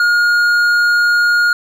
sine tone with hard clipping, 1428 Hz, F6, 38 cents sharp, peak -11 dBFS, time 0-1.53 s, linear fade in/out 2 ms, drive 6 dB, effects none

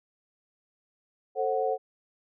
sine chord, F# diminished, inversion first, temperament just, 444 / 532.8 / 740 Hz, A4 / C5 / F#5, +16 / +31 / 0 cents, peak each -29 dBFS, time 1.35-1.78 s, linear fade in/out 50 ms, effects none

